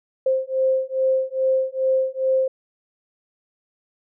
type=beating tone pair; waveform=sine; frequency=524 / 526.4 Hz; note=C5 / C5; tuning=+2 / +10 cents; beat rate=2.4 Hz; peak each=-21 dBFS; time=0.26-2.48 s; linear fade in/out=5 ms; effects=none